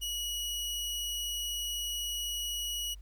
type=tone; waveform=sawtooth; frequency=2916 Hz; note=F#7; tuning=26 cents flat; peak=-30 dBFS; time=0.01-2.95 s; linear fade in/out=20 ms; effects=added 50 Hz sine -45 dBFS peak until 3.01 s + pink hiss -70 dBFS RMS until 3.01 s